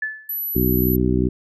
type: tone with exponential decay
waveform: sine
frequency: 1737 Hz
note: A6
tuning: 23 cents flat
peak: -19 dBFS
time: 0.02-0.38 s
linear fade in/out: 5 ms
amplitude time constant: 77 ms
type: tone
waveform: sine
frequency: 11840 Hz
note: F#9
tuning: in tune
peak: -23 dBFS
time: 0.29-0.96 s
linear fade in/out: 5 ms
type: harmonic tone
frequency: 62.5 Hz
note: B1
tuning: 21 cents sharp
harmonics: 1 / 2 / 3 / 4 / 5 / 6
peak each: -23 / -23 / -23 / -23 / -23 / -23 dBFS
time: 0.55-1.29 s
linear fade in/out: 10 ms
effects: none